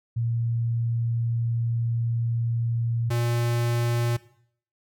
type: tone pair in turn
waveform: sine / square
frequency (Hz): 116.54 / 118.78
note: A#2 / A#2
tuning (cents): 0 / +33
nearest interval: unison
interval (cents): 33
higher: second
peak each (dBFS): -23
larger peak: neither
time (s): 0.16-3.1 / 3.1-4.17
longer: first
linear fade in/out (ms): 10
effects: noise-tail reverb RT60 0.6 s tail -18 dB re dry